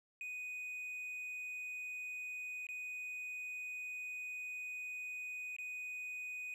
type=tone with dropouts; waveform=triangle; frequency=2489 Hz; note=D#7; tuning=in tune; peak=-40 dBFS; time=0.21-6.54 s; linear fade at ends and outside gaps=1 ms; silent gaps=2.668-2.688 / 5.565-5.585 s; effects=none